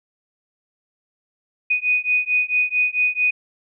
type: beating tone pair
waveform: sine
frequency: 2483 / 2487.5 Hz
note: D#7 / D#7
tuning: -4 / -1 cents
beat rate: 4.5 Hz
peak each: -20 dBFS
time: 1.7-3.31 s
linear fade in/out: 10 ms
effects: none